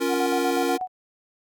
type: chord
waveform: square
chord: Bb minor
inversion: first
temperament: equal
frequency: 277.2 / 349.2 / 466.2 Hz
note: Db4 / F4 / Bb4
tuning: 0 / 0 / 0 cents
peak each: -27 dBFS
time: 0-0.78 s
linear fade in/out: 20 ms
type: tone with tremolo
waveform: sine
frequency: 740 Hz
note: F#5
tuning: in tune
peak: -24 dBFS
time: 0.08-0.88 s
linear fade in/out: 50 ms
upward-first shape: square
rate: 8.2 Hz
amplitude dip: 70%
effects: none